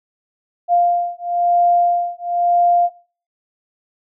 sine beating tone pair, 698.5 / 699.5 Hz, F5 / F5, 0 / +3 cents, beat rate 1 Hz, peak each -16 dBFS, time 0.68-2.9 s, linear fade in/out 50 ms, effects noise-tail reverb RT60 0.4 s tail -18 dB re dry

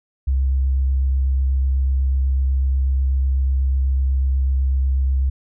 sine tone with vibrato, 66.6 Hz, C2, 31 cents sharp, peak -14 dBFS, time 0.27-5.3 s, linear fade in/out 10 ms, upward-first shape sine, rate 8.1 Hz, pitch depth 13 cents each way, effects tanh soft clip ceiling -11 dBFS

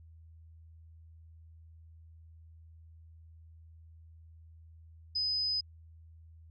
sine tone, 5020 Hz, D#8, 15 cents sharp, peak -29 dBFS, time 5.15-5.61 s, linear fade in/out 10 ms, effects added 81 Hz sine -52 dBFS peak until 6.5 s

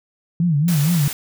sine tone with vibrato, 158.5 Hz, D#3, 32 cents sharp, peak -14 dBFS, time 0.4-1.08 s, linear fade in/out 2 ms, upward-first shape sine, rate 4.3 Hz, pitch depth 190 cents each way
white noise, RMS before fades -28 dBFS, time 0.68-1.13 s, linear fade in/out 2 ms
effects none

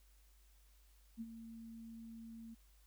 sine tone with ADSR envelope, 227 Hz, A#3, 46 cents flat, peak -40 dBFS, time 1.17-2.55 s, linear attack 39 ms, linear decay 41 ms, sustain -9 dB, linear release 16 ms, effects added 50 Hz sine -64 dBFS peak until 2.86 s + white hiss -73 dBFS RMS until 2.86 s

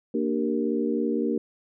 harmonic tone with a mistuned harmonic, 77.7 Hz, D#2, 2 cents flat, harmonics 3 / 4 / 5 / 6, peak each -27 / -28 / -29 / -30 dBFS, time 0.14-1.38 s, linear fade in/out 5 ms, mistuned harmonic 4, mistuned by -79 cents, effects none

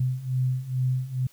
sine beating tone pair, 126.9 / 129.2 Hz, B2 / C3, +47 / -21 cents, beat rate 2.3 Hz, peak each -28 / -25 dBFS, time 0-1.27 s, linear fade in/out 5 ms, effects white hiss -58 dBFS RMS until 1.32 s

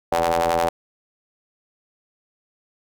sawtooth ring-modulated tone, 84.2 Hz, E2, 37 cents sharp, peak -11 dBFS, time 0.12-0.69 s, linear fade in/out 0 ms, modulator 668 Hz, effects none

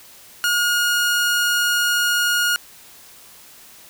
sawtooth tone, 1433 Hz, F6, 44 cents sharp, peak -13 dBFS, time 0.44-2.56 s, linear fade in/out 0 ms, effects white hiss -45 dBFS RMS until 3.89 s

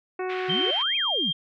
harmonic tone, 370 Hz, F#4, in tune, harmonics 1 / 2 / 3 / 4 / 5 / 6 / 7, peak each -28 / -34 / -38 / -40 / -42 / -44 / -45 dBFS, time 0.19-0.71 s, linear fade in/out 5 ms
pink band-pass noise, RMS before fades -38 dBFS, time 0.29-0.83 s, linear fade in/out 10 ms, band 1600 to 3000 Hz, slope 24 dB/octave
sine exponential two-way sweep, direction up then down, 138.59 to 2585 to 138.59 Hz, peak -29 dBFS, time 0.48-1.32 s, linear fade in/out 20 ms, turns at 0.96 s
sine tone with pitch glide, 3136 to 3198 Hz, G7 to G7, 0 to +34 cents, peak -23 dBFS, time 0.49-1.33 s, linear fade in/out 10 ms, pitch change +34 cents, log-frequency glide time 0.73-0.93 s
effects none

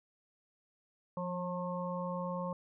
harmonic tone with a mistuned harmonic, 179.5 Hz, F3, 48 cents sharp, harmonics 1 / 3 / 5 / 6, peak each -38 / -39 / -44 / -42 dBFS, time 1.17-2.53 s, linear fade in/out 2 ms, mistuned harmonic 1, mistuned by -28 cents, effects none

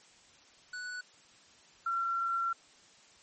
square / sine tone pair in turn, 1480 / 1362.9 Hz, F#6 / F6, 0 / -43 cents, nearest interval minor second, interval 143 cents, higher first, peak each -39 / -29 dBFS, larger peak second, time 0.73-1.01 / 1.86-2.53 s, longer second, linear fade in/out 5 ms, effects white hiss -60 dBFS RMS until 3.22 s + MP3 32 kbps

